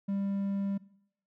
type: tone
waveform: triangle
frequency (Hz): 197.9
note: G3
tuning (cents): +17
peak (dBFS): -27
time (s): 0.08-0.78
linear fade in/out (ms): 10
effects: noise-tail reverb RT60 0.7 s tail -20 dB re dry